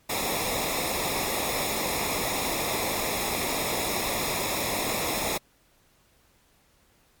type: noise with comb filter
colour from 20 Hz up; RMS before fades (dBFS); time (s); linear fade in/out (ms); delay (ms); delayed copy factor
pink; -28; 0.09-5.38; 10; 0.66; -0.75
effects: pink hiss -63 dBFS RMS until 7.2 s + MP3 96 kbps